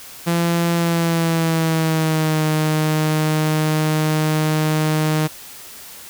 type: tone with pitch glide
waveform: sawtooth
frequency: 170 to 154.99 Hz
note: F3 to D#3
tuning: -46 to -6 cents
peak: -12 dBFS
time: 0.26-5.28 s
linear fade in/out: 20 ms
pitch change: -160 cents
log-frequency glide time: 0.75-2.46 s
effects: white hiss -38 dBFS RMS until 6.09 s